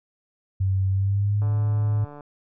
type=tone with pitch glide; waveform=sine; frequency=95.7 to 106.19 Hz; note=G2 to G#2; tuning=-41 to +39 cents; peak=-19 dBFS; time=0.6-2.05 s; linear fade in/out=10 ms; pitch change=+180 cents; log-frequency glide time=0.9-1.54 s
type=click train; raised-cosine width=1 ms; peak=-28 dBFS; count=116; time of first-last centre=1.42-2.208 s; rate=146 Hz
effects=none